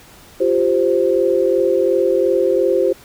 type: chord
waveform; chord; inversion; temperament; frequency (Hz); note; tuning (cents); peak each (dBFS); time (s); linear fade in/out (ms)
sine; F suspended second; none; equal; 349.2 / 392 / 523.3; F4 / G4 / C5; 0 / 0 / 0; -18 / -17 / -16; 0.4-2.93; 10
effects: pink hiss -44 dBFS RMS until 3.04 s